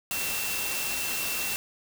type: tone in noise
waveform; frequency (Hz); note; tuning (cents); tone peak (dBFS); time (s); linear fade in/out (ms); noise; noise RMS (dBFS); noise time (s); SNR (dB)
sine; 2698; E7; +40; -34; 0.11-1.56; 0; white; -31; 0.11-1.56; -6
effects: none